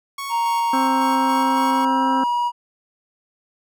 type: tone with tremolo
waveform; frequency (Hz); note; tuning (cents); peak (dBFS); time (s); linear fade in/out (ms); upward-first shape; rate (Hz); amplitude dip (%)
sawtooth; 1108.7; C#6; 0; -23; 0.18-1.85; 5; square; 3.6; 30
type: tone with pitch glide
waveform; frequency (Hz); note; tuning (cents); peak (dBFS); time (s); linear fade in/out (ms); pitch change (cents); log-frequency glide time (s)
triangle; 932.3 to 961.8; A#5 to B5; 0 to -46; -16; 0.29-2.52; 50; +54; 0.9-2.14
type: harmonic tone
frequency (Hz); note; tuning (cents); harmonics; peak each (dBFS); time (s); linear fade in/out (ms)
263.9; C4; +15; 1 / 2 / 3 / 4 / 5 / 6; -21 / -30 / -31 / -31 / -28 / -34; 0.73-2.24; 5
effects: none